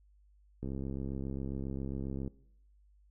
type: click train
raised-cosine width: 3 ms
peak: -26 dBFS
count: 112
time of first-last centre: 0.63-2.277 s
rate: 67.4 Hz
effects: noise-tail reverb RT60 0.7 s tail -21 dB re dry + added 50 Hz sine -61 dBFS peak until 3.1 s